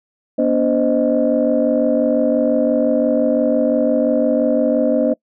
sine tone cluster, 241.4 / 287.2 / 518 / 621 Hz, B3 / D4 / C5 / D#5, -39 / -39 / -17 / -3 cents, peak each -18 dBFS, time 0.38-5.14 s, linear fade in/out 10 ms, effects noise-tail reverb RT60 0.1 s tail -25 dB re dry + tanh soft clip ceiling -4 dBFS

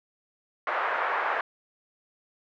white band-pass noise, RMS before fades -28 dBFS, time 0.67-1.41 s, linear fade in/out 2 ms, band 530 to 1700 Hz, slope 24 dB/octave, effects none

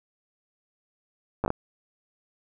slowing click train, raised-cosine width 1 ms, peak -12 dBFS, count 5, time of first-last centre 1.44-1.504 s, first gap 9 ms, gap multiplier 1.4, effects none

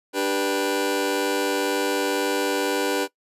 sawtooth chord, G major, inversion second, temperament just, 294 / 392 / 490 Hz, D4 / G4 / B4, +2 / 0 / -14 cents, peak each -22 dBFS, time 0.13-3.08 s, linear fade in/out 50 ms, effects noise-tail reverb RT60 0.1 s tail -19 dB re dry + resampled to 32000 Hz

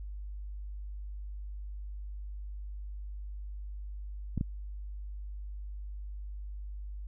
clicks, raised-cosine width 5 ms, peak -18 dBFS, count 2, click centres 4.377 / 4.411 s, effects added 50 Hz sine -38 dBFS peak until 7.07 s

